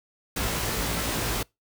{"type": "noise with comb filter", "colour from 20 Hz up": "pink", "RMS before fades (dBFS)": -28, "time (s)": [0.36, 1.43], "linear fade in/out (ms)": 5, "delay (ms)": 18, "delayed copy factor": 1, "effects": ["noise-tail reverb RT60 0.2 s tail -25 dB re dry"]}